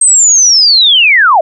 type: linear sweep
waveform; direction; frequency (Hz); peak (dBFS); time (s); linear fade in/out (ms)
sine; down; 8400 to 589; -3; 0.01-1.41; 5
effects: none